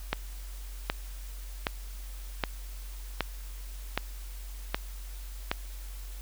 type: click train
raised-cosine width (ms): 0.3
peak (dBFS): -10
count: 8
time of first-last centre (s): 0.13-5.515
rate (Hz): 1.3
effects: added 46 Hz sine -38 dBFS peak until 6.21 s + white hiss -51 dBFS RMS until 6.21 s